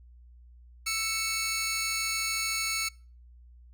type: tone pair together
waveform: 15% pulse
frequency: 1323.6 / 2217 Hz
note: E6 / C#7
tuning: +7 / 0 cents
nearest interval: major sixth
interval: 893 cents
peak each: -28 / -23 dBFS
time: 0.86-2.89 s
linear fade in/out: 10 ms
effects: noise-tail reverb RT60 0.4 s tail -26 dB re dry + added 60 Hz sine -50 dBFS peak until 3.73 s